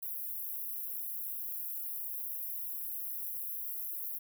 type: high-pass noise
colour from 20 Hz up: white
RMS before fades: -39 dBFS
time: 0.02-4.19 s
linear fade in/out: 10 ms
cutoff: 11000 Hz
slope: 96 dB/octave
effects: none